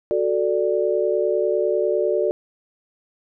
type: chord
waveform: sine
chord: D major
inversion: first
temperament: equal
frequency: 370 / 440 / 587.3 Hz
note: F#4 / A4 / D5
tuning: 0 / 0 / 0 cents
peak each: -22 dBFS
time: 0.11-2.31 s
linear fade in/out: 0 ms
effects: none